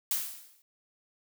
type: noise with exponential decay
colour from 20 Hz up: blue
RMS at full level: -27 dBFS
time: 0.11-0.62 s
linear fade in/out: 2 ms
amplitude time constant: 110 ms
effects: none